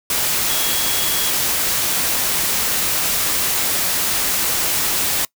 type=tone in noise; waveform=sine; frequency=3322 Hz; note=G#7; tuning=in tune; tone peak=-26 dBFS; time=0.5-1.3 s; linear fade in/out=2 ms; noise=white; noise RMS=-19 dBFS; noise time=0.1-5.25 s; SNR=-10 dB; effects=noise-tail reverb RT60 0.1 s tail -23 dB re dry